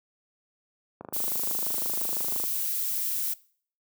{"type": "click train", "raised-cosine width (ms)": 1, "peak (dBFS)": -24, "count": 38, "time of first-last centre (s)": [1.01, 2.439], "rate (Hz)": 25.9}
{"type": "noise", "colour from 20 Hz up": "violet", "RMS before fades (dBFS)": -29, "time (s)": [1.13, 3.34], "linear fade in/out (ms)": 10}
{"effects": ["noise-tail reverb RT60 0.5 s tail -21 dB re dry", "high-pass 150 Hz 12 dB/octave"]}